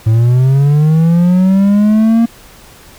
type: linear sweep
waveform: triangle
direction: up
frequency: 108.8 to 233.1 Hz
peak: -4 dBFS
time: 0.06-2.26 s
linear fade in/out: 10 ms
effects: pink hiss -39 dBFS RMS until 2.98 s